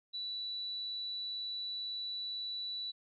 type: tone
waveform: sine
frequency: 3951 Hz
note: B7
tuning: in tune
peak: -37 dBFS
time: 0.13-2.92 s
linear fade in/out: 20 ms
effects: none